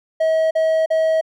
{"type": "tone bursts", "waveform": "triangle", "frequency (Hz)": 640, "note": "D#5", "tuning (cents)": 49, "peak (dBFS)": -12, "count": 3, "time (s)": [0.2, 1.212], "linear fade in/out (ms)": 10, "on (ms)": 310, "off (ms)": 41, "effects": []}